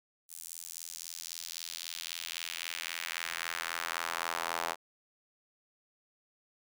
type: tone with high-pass filter sweep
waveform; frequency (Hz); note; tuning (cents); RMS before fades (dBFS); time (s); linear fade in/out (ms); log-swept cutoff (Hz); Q
square; 41.89; E1; +29; -39; 0.28-4.76; 50; 8900 to 830; 1.4
effects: none